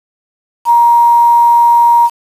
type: tone with quantisation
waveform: sine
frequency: 943 Hz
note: A#5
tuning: 20 cents sharp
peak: -4 dBFS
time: 0.65-2.1 s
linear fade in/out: 50 ms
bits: 5
effects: resampled to 32000 Hz